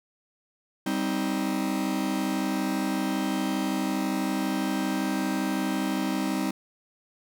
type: chord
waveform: 45% pulse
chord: C minor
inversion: second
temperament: just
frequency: 196.22 / 261.6 / 314 Hz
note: G3 / C4 / Eb4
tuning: +2 / 0 / +16 cents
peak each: -30 dBFS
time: 0.86-6.51 s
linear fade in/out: 5 ms
effects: none